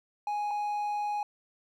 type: tone pair in turn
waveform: triangle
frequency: 830.6 / 830.6 Hz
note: G#5 / G#5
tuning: 0 / 0 cents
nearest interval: unison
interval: 0 cents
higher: neither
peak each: -27 dBFS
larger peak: neither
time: 0.27-0.51 / 0.51-1.23 s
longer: second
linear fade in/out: 2 ms
effects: none

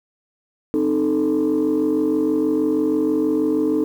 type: chord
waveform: sine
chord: A diminished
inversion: first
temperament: equal with one note detuned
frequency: 261.6 / 307.9 / 440 Hz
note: C4 / Eb4 / A4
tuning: 0 / -18 / 0 cents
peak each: -22 / -17 / -20 dBFS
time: 0.74-3.84 s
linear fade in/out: 0 ms
effects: tanh soft clip ceiling -12 dBFS + 8-bit

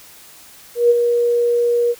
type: tone with ADSR envelope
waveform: sine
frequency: 476.8 Hz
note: A#4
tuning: 39 cents sharp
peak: -7 dBFS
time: 0.75-1.95 s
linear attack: 150 ms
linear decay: 32 ms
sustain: -6 dB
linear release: 46 ms
effects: white hiss -43 dBFS RMS until 1.99 s

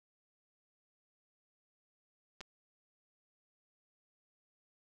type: clicks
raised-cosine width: 0.2 ms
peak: -29 dBFS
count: 2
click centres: 2.407 / 2.412 s
effects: none

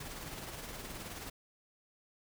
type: noise with tremolo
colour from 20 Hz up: pink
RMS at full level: -43 dBFS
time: 0-1.3 s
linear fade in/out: 5 ms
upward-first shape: sine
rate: 19 Hz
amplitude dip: 40%
effects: none

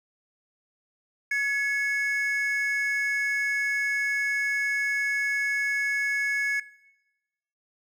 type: tone pair together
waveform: triangle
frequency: 1688.6 / 2200 Hz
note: G#6 / C#7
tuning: +28 / -14 cents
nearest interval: perfect fourth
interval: 458 cents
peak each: -24 dBFS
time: 1.31-6.6 s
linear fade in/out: 5 ms
effects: noise-tail reverb RT60 1.0 s tail -20 dB re dry + tanh soft clip ceiling -15 dBFS

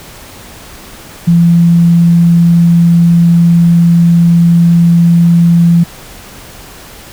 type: tone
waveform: sine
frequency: 170 Hz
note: F3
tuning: 46 cents flat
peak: -3 dBFS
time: 1.27-5.84 s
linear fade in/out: 10 ms
effects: pink hiss -32 dBFS RMS until 7.12 s

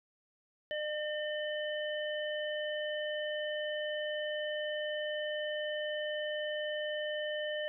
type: harmonic tone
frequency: 604 Hz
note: D5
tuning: 48 cents sharp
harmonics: 1 / 3 / 5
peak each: -35 / -40 / -42 dBFS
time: 0.71-7.68 s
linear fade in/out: 0 ms
effects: none

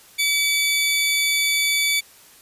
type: tone pair together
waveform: sawtooth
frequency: 2281 / 3498 Hz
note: C#7 / A7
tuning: +49 / -11 cents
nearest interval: perfect fifth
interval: 740 cents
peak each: -16 / -20 dBFS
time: 0.18-2.01 s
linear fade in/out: 20 ms
effects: white hiss -49 dBFS RMS until 2.41 s + resampled to 32000 Hz

